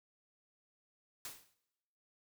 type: noise with exponential decay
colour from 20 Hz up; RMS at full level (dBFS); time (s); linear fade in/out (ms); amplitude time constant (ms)
white; -42; 1.25-1.54; 2; 63
effects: noise-tail reverb RT60 1.0 s tail -21 dB re dry